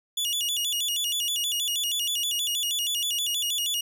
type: tone with vibrato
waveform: sawtooth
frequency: 3150 Hz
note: G7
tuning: 8 cents sharp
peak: -22 dBFS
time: 0.17-3.81 s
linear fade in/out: 5 ms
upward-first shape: square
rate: 6.3 Hz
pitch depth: 160 cents each way
effects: none